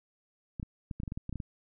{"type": "clicks", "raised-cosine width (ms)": 5, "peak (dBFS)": -24, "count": 12, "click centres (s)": [0.598, 0.629, 0.912, 1.001, 1.034, 1.078, 1.121, 1.175, 1.294, 1.327, 1.357, 1.402], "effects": []}